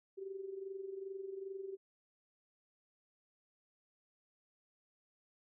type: tone with amplitude modulation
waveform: sine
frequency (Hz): 387.7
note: G4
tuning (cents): -19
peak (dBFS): -39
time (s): 0.17-1.77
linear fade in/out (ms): 20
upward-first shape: sine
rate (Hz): 22.5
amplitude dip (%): 65
effects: none